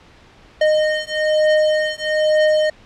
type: beating tone pair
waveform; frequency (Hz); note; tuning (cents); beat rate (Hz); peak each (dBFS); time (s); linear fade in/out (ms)
square; 615 / 616.1; D#5 / D#5; -20 / -17; 1.1; -18; 0.61-2.7; 5
effects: pink hiss -47 dBFS RMS until 2.85 s + low-pass 4000 Hz 12 dB/octave